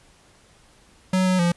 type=tone with pitch steps; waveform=square; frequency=186.2 / 184.8 / 173 Hz; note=F#3 / F#3 / F3; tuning=+11 / -2 / -16 cents; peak=-18 dBFS; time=1.13-1.52 s; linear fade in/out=5 ms; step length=130 ms; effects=pink hiss -55 dBFS RMS until 1.56 s + resampled to 24000 Hz